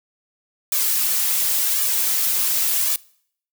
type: noise with flanger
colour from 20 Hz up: blue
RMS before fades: -20 dBFS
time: 0.72-2.96 s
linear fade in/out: 2 ms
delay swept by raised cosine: 1.7 to 5.8 ms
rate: 0.91 Hz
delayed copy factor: +0.8
effects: noise-tail reverb RT60 0.6 s tail -23 dB re dry